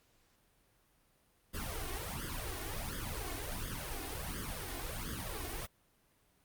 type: noise with flanger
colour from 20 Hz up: pink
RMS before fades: -40 dBFS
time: 1.53-5.67 s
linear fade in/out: 20 ms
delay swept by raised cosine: 0.6 to 2.8 ms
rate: 1.4 Hz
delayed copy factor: +0.9
effects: pink hiss -71 dBFS RMS until 6.44 s + Opus 48 kbps

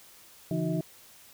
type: tone cluster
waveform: sine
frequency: 142.3 / 167.3 / 309.9 / 367.5 / 642 Hz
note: C#3 / E3 / D#4 / F#4 / E5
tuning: +46 / +26 / -7 / -12 / -46 cents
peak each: -35 / -29 / -33 / -37 / -36 dBFS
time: 0.51-0.81 s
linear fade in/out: 2 ms
effects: white hiss -54 dBFS RMS until 1.33 s

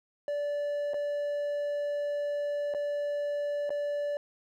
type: tone with dropouts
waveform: triangle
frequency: 581 Hz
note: D5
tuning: 19 cents flat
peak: -27 dBFS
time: 0.28-4.17 s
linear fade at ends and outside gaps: 1 ms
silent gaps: 0.935-0.942 / 2.739-2.747 / 3.694-3.704 s
effects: none

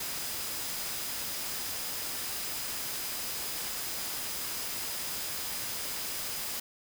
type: tone in noise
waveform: sine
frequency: 4978 Hz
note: D#8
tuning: in tune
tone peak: -45 dBFS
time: 0-6.6 s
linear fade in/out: 5 ms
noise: white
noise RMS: -36 dBFS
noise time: 0-6.6 s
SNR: -12 dB
effects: none

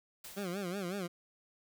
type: noise with exponential decay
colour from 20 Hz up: white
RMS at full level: -46 dBFS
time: 0.24-0.98 s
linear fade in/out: 5 ms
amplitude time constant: 160 ms
type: tone with vibrato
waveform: 20% pulse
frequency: 187.9 Hz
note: F#3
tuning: 27 cents sharp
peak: -31 dBFS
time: 0.36-1.08 s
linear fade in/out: 20 ms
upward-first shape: sine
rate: 5.4 Hz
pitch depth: 150 cents each way
effects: none

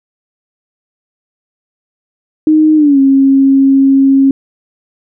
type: tone with pitch glide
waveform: sine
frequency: 310 to 271.4 Hz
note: D#4 to C#4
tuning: -6 to -36 cents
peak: -4 dBFS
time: 2.47-4.31 s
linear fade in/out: 2 ms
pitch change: -230 cents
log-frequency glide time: 2.76-2.99 s
effects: none

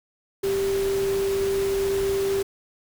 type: tone in noise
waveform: sine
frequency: 392 Hz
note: G4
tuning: in tune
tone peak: -21 dBFS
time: 0.43-2.43 s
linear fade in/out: 10 ms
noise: pink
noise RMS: -34 dBFS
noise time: 0.43-2.43 s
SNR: +10 dB
effects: none

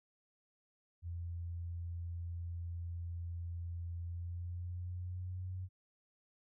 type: tone with pitch glide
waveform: sine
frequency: 85.6 to 92.28 Hz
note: F2 to F#2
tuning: -34 to -4 cents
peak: -39 dBFS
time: 1.02-5.69 s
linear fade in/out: 50 ms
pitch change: +130 cents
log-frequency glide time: 4.02-5.56 s
effects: none

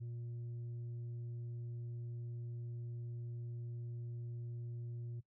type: tone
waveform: sine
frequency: 118.7 Hz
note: A#2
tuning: 32 cents sharp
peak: -39 dBFS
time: 0-5.21 s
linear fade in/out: 20 ms
effects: noise-tail reverb RT60 0.1 s tail -19 dB re dry + tanh soft clip ceiling -41 dBFS

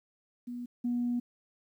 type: tone pair in turn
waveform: sine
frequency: 243.2 / 242.1 Hz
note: B3 / B3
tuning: -26 / -34 cents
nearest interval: unison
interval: 8 cents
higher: first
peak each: -36 / -27 dBFS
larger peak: second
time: 0.47-0.66 / 0.84-1.2 s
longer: second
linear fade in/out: 10 ms
effects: tanh soft clip ceiling -23 dBFS + 11-bit

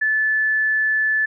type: tone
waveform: sine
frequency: 1740 Hz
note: A6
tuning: 20 cents flat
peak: -16 dBFS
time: 0.01-1.26 s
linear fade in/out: 10 ms
effects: none

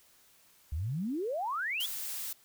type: exponential sweep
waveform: sine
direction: up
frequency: 68 to 3520 Hz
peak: -31 dBFS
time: 0.72-1.86 s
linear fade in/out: 5 ms
type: noise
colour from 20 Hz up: blue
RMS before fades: -38 dBFS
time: 1.8-2.33 s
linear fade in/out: 5 ms
effects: white hiss -63 dBFS RMS until 2.44 s

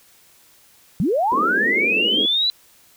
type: linear sweep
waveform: sine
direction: up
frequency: 142.8 to 4022 Hz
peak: -16 dBFS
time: 1-2.5 s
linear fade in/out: 0 ms
type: band-pass noise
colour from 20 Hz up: white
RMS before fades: -26 dBFS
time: 1.32-2.26 s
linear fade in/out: 0 ms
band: 200 to 490 Hz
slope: 48 dB/octave
effects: white hiss -53 dBFS RMS until 2.96 s

